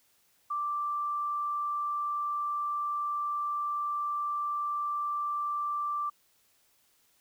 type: tone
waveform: sine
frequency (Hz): 1174.7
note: D6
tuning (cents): 0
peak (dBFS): -29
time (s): 0.5-6.1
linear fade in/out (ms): 10
effects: white hiss -68 dBFS RMS until 7.2 s